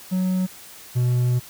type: tone pair in turn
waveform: triangle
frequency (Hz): 185 / 123.47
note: F#3 / B2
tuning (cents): 0 / 0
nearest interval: perfect fifth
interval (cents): 700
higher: first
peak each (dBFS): -17 / -15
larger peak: second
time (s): 0.11-0.47 / 0.95-1.4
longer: second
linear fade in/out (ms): 20
effects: white hiss -43 dBFS RMS until 1.49 s